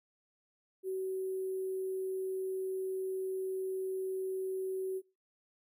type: tone with sample-and-hold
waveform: sine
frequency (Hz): 378.3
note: F#4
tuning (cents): +38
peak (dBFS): -33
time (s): 0.83-5.02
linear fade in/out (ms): 50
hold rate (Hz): 11025
effects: noise-tail reverb RT60 0.3 s tail -23 dB re dry